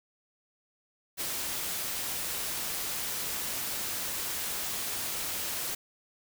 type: noise with ADSR envelope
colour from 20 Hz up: white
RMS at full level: -32 dBFS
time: 1.17-5.75 s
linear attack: 38 ms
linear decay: 20 ms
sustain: -2 dB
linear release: 6 ms
effects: none